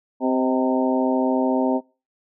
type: harmonic tone with a mistuned harmonic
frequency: 130 Hz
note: C3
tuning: 11 cents flat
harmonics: 2 / 3 / 4 / 5 / 6 / 7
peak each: -20 / -27 / -27 / -26 / -30 / -27 dBFS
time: 0.2-1.81 s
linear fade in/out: 50 ms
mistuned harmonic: 5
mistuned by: -44 cents
effects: noise-tail reverb RT60 0.3 s tail -21 dB re dry